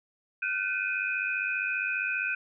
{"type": "tone cluster", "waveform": "sine", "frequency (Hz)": [1432, 1527, 2454, 2554], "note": ["F6", "G6", "D#7", "D#7"], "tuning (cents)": [43, -46, -25, 45], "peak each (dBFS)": [-37, -31, -32, -34], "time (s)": [0.42, 2.35], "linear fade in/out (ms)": 5, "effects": []}